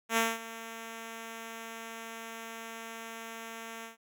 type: tone with ADSR envelope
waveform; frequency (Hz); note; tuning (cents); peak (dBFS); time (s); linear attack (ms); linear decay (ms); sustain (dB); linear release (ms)
5% pulse; 226.9; A#3; -47; -13; 0.09-3.97; 81; 210; -17; 130
effects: none